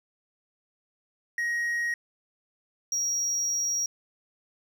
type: tone pair in turn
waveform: triangle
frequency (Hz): 1886 / 5673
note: A#6 / F8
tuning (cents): +20 / +26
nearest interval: octave + perfect fifth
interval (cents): 1906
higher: second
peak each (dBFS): -24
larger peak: neither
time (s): 1.38-1.94 / 2.92-3.86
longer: second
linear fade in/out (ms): 2
effects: none